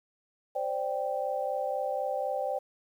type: chord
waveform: sine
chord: C suspended second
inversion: none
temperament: equal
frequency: 523.3 / 587.3 / 784 Hz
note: C5 / D5 / G5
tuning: 0 / 0 / 0 cents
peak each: -33 dBFS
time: 0.55-2.59 s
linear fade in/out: 10 ms
effects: 10-bit